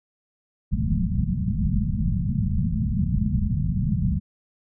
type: low-pass noise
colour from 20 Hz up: white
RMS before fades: -23 dBFS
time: 0.71-4.2 s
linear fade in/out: 20 ms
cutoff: 220 Hz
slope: 96 dB/octave
effects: none